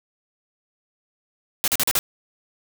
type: noise bursts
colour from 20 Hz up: white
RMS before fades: -20 dBFS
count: 5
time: 1.64-1.99 s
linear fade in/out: 0 ms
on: 38 ms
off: 40 ms
effects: none